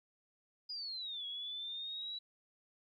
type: exponential two-way sweep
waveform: sine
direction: down then up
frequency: 4978 to 3322 to 3935 Hz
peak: -40 dBFS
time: 0.69-2.19 s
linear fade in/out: 10 ms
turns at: 1.26 s
effects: 13-bit